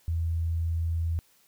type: tone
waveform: sine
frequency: 82.8 Hz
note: E2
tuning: 8 cents sharp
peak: -25 dBFS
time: 0.08-1.19 s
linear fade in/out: 0 ms
effects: white hiss -63 dBFS RMS until 1.47 s